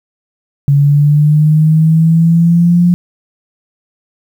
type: linear sweep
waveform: sine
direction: up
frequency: 140.6 to 176.6 Hz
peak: -5 dBFS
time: 0.68-2.94 s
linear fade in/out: 0 ms
effects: 7-bit